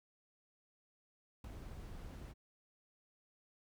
brown noise with ADSR envelope, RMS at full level -42 dBFS, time 1.44-2.34 s, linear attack 4 ms, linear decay 4 ms, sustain -7 dB, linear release 34 ms, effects none

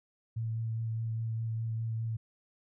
sine tone with vibrato, 112.9 Hz, A2, 45 cents sharp, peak -31 dBFS, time 0.36-2.17 s, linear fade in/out 10 ms, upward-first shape sine, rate 4.9 Hz, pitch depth 15 cents each way, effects none

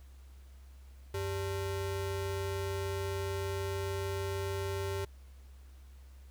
square ring-modulated tone, 243.7 Hz, B3, 23 cents flat, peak -31 dBFS, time 1.14-5.05 s, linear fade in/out 5 ms, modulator 151 Hz, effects added 66 Hz sine -50 dBFS peak until 6.3 s + pink hiss -66 dBFS RMS until 6.3 s

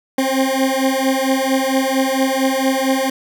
20% pulse beating tone pair, 263.5 / 267.9 Hz, C4 / C4, +12 / +41 cents, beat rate 4.4 Hz, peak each -13 dBFS, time 0.18-3.1 s, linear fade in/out 5 ms, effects none

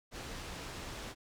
pink low-pass noise, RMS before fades -44 dBFS, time 0.11-1.15 s, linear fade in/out 50 ms, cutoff 7100 Hz, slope 12 dB/octave, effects none

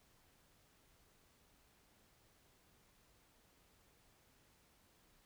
silence, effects pink hiss -71 dBFS RMS until 5.25 s

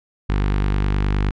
sawtooth tone with notch filter, 49.66 Hz, G1, 23 cents sharp, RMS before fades -19 dBFS, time 0.29-1.31 s, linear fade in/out 10 ms, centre 590 Hz, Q 1.5, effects low-pass 3000 Hz 12 dB/octave

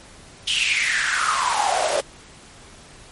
pink noise with high-pass filter sweep, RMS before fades -21 dBFS, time 0.47-2.01 s, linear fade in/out 10 ms, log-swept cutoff 3200 to 530 Hz, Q 7.3, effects pink hiss -45 dBFS RMS until 3.11 s + MP3 48 kbps

